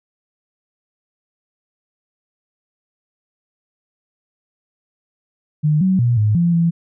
sine tone with pitch steps, 151.5 / 188.1 / 120.2 / 106.2 / 171.5 / 168.1 Hz, D#3 / F#3 / B2 / G#2 / F3 / E3, -46 / +29 / -46 / +39 / -31 / +34 cents, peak -12 dBFS, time 5.63-6.71 s, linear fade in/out 20 ms, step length 180 ms, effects none

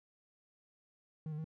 triangle tone with pitch steps, 157 / 151.5 / 158.3 Hz, D#3 / D#3 / D#3, +16 / -46 / +30 cents, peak -36 dBFS, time 1.26-1.443 s, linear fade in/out 2 ms, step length 61 ms, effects none

